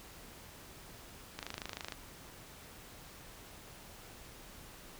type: click train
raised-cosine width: 0.2 ms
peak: -22 dBFS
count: 15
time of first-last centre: 1.39-1.922 s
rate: 26.3 Hz
effects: pink hiss -53 dBFS RMS until 4.99 s